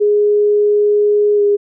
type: tone with pitch glide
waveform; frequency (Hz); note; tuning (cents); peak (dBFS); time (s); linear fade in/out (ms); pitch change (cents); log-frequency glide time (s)
sine; 415.3 to 408.9; G#4 to G#4; 0 to -27; -9; 0-1.57; 20; -27; 1.35-1.42
effects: none